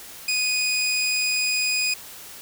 20% pulse tone, 2485 Hz, D#7, 3 cents flat, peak -16 dBFS, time 0.28-1.94 s, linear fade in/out 5 ms, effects white hiss -41 dBFS RMS until 2.41 s

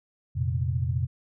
sine chord, F suspended fourth, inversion none, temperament just, 87.31 / 116.41 / 130.96 Hz, F2 / Bb2 / C3, 0 / -2 / +2 cents, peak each -28 / -29 / -28 dBFS, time 0.35-1.07 s, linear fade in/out 20 ms, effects none

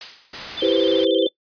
blue noise with exponential decay, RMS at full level -25 dBFS, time 0.01-0.52 s, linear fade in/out 1 ms, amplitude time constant 110 ms
white noise, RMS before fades -30 dBFS, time 0.33-1.05 s, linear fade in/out 5 ms
sine tone with vibrato, 3322 Hz, G#7, in tune, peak -25 dBFS, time 0.57-1.29 s, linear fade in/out 10 ms, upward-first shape square, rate 13 Hz, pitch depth 95 cents each way
sine chord, C major seventh, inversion first, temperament equal, 329.6 / 392 / 493.9 / 523.3 Hz, E4 / G4 / B4 / C5, 0 / 0 / 0 / 0 cents, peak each -21 dBFS, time 0.62-1.27 s, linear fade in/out 5 ms
effects noise-tail reverb RT60 0.1 s tail -21 dB re dry + resampled to 11025 Hz

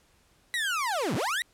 30% pulse linear two-way sweep, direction down then up, 1983 to 98 to 1983 Hz, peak -24 dBFS, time 0.54-1.42 s, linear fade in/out 0 ms, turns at 1.15 s, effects pink hiss -64 dBFS RMS until 1.53 s + low-pass 12000 Hz 12 dB/octave

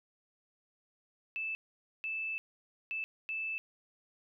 sine tone bursts at uneven times, 2632 Hz, E7, 3 cents flat, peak -34 dBFS, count 4, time 1.36-1.55 / 2.04-2.38 / 2.91-3.04 / 3.29-3.58 s, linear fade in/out 0 ms, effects none

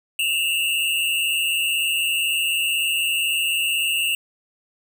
square tone pair together, 2689 / 2849 Hz, E7 / F7, +34 / +34 cents, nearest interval minor second, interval 100 cents, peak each -23 / -23 dBFS, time 0.19-4.15 s, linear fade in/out 2 ms, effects none

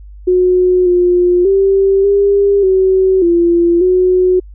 sine tone with pitch steps, 364.4 / 355.7 / 389.9 / 401 / 378.1 / 342.7 / 366.8 Hz, F#4 / F4 / G4 / G4 / F#4 / F4 / F#4, -26 / +32 / -9 / +39 / +38 / -33 / -15 cents, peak -7 dBFS, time 0.27-4.4 s, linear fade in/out 10 ms, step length 590 ms, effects added 50 Hz sine -31 dBFS peak until 4.54 s

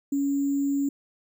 sine tone with sample-and-hold, 279.9 Hz, C#4, 17 cents sharp, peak -22 dBFS, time 0.12-0.89 s, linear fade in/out 5 ms, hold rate 7350 Hz, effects none

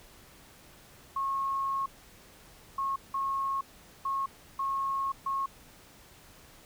sine tone bursts at uneven times, 1089 Hz, C#6, 31 cents flat, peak -28 dBFS, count 6, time 1.16-1.86 / 2.78-2.96 / 3.14-3.61 / 4.05-4.26 / 4.59-5.12 / 5.26-5.46 s, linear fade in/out 5 ms, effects pink hiss -55 dBFS RMS until 6.65 s

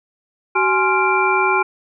sine tone cluster, 378.7 / 840 / 1050 / 1390 / 2359 Hz, F#4 / G#5 / C6 / F6 / D7, +40 / +19 / +6 / -9 / +7 cents, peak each -20 dBFS, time 0.55-1.63 s, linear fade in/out 10 ms, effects none

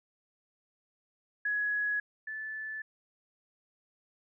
sine tone pair in turn, 1678 / 1745.1 Hz, G#6 / A6, +17 / -15 cents, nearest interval minor second, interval 68 cents, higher second, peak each -28 / -36 dBFS, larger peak first, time 1.45-2 / 2.27-2.82 s, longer neither, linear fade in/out 5 ms, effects none

